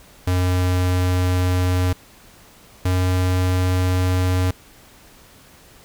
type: tone pair in turn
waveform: square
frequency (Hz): 90.8 / 91.54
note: F#2 / F#2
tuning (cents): -32 / -18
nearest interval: unison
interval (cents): 14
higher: second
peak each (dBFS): -17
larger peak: neither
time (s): 0.27-1.93 / 2.85-4.51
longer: neither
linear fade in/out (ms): 5
effects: pink hiss -48 dBFS RMS until 5.84 s